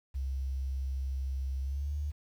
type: tone with pitch glide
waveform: sine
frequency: 66.5 to 73.36 Hz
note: C2 to D2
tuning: +29 to -1 cents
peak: -31 dBFS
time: 0.14-2.12 s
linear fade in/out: 20 ms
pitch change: +170 cents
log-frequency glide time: 1.61-1.95 s
effects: 10-bit